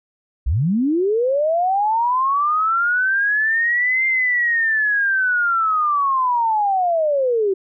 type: linear two-way sweep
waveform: sine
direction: up then down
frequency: 50.2 to 2100 to 372.3 Hz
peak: -15 dBFS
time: 0.46-7.54 s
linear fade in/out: 10 ms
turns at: 4.06 s
effects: none

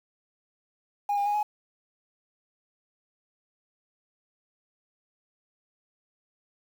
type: tone with pitch steps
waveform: sine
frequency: 817 / 808 / 826 / 839 Hz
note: G#5 / G#5 / G#5 / G#5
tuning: -29 / -48 / -10 / +17 cents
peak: -22 dBFS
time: 1.09-1.43 s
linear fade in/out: 5 ms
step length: 85 ms
effects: tanh soft clip ceiling -20 dBFS + 8-bit

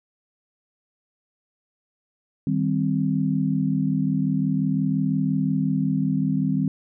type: chord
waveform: sine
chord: C minor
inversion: first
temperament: equal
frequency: 155.56 / 196 / 261.6 Hz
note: Eb3 / G3 / C4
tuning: 0 / 0 / 0 cents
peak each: -24 dBFS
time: 2.47-6.68 s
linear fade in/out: 2 ms
effects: none

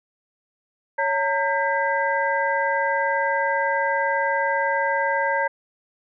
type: tone cluster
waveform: sine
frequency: 556 / 915 / 1597 / 1995 Hz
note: C#5 / A#5 / G6 / B6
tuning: +5 / -32 / +32 / +17 cents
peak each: -25 / -23 / -25 / -29 dBFS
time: 0.98-5.48 s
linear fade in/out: 10 ms
effects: none

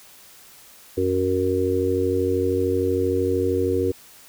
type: harmonic tone with a mistuned harmonic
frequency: 93 Hz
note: F#2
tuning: 9 cents sharp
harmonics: 1 / 3 / 4 / 5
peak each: -27 / -26 / -23 / -23 dBFS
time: 0.97-3.92 s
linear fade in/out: 10 ms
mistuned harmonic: 1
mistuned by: -29 cents
effects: white hiss -48 dBFS RMS until 4.28 s

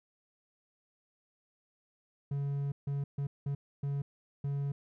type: tone bursts at uneven times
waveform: triangle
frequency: 140.8 Hz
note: C#3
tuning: 27 cents sharp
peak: -29 dBFS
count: 6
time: 2.31-2.72 / 2.87-3.04 / 3.18-3.27 / 3.46-3.55 / 3.83-4.02 / 4.44-4.72 s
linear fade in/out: 5 ms
effects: none

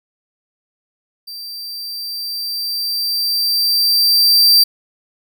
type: tone with level ramp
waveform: 45% pulse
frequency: 4691 Hz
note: D8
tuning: 3 cents flat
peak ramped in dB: -28 to -6 dBFS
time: 1.27-4.64 s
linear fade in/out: 10 ms
effects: none

